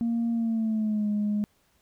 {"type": "tone with pitch glide", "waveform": "sine", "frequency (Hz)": [232.5, 208.3], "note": ["A#3", "G#3"], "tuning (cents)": [-4, 5], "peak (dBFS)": -22, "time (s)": [0.01, 1.44], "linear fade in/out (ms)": 0, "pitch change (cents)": -191, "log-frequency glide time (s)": [0.32, 1.08], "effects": ["tanh soft clip ceiling -21 dBFS", "pink hiss -67 dBFS RMS until 1.81 s"]}